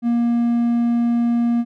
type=tone; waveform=triangle; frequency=236.2 Hz; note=A#3; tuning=23 cents sharp; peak=-13 dBFS; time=0.02-1.65 s; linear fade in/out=50 ms; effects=none